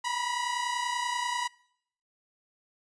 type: tone pair together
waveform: sawtooth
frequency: 957.5 / 987.8 Hz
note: A#5 / B5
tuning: +46 / 0 cents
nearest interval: minor second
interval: 54 cents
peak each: -28 dBFS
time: 0.04-1.48 s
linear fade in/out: 10 ms
effects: noise-tail reverb RT60 0.7 s tail -24 dB re dry + resampled to 22050 Hz